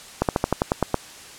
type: slowing click train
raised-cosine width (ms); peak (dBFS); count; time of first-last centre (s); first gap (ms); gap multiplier
1; -4; 9; 0.22-0.943; 68; 1.08
effects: white hiss -42 dBFS RMS until 1.38 s + low-pass 9000 Hz 12 dB/octave